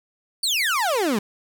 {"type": "exponential sweep", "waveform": "30% pulse", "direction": "down", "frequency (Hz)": [4659, 192.4], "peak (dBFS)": -17, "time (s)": [0.43, 1.19], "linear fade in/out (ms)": 5, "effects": []}